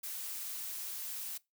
blue noise, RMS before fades -41 dBFS, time 0.03-1.38 s, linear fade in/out 10 ms, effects noise-tail reverb RT60 0.2 s tail -21 dB re dry

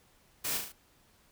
white noise with echo, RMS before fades -34 dBFS, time 0.44-0.58 s, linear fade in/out 10 ms, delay 36 ms, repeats 4, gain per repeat -4 dB, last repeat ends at 0.724 s, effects pink hiss -65 dBFS RMS until 1.31 s

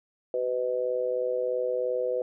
sine tone with amplitude modulation, 502 Hz, B4, 28 cents sharp, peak -21 dBFS, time 0.34-2.22 s, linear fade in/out 2 ms, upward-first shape sine, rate 123 Hz, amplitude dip 90%, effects none

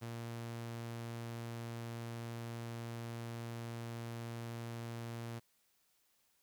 sawtooth tone, 116.54 Hz, A#2, in tune, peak -38 dBFS, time 0.01-5.4 s, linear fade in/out 20 ms, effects white hiss -75 dBFS RMS until 6.42 s

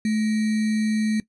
sine tone with sample-and-hold, 216.4 Hz, A3, 29 cents flat, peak -19 dBFS, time 0.05-1.2 s, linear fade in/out 2 ms, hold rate 2100 Hz, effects noise-tail reverb RT60 0.1 s tail -18 dB re dry + resampled to 24000 Hz

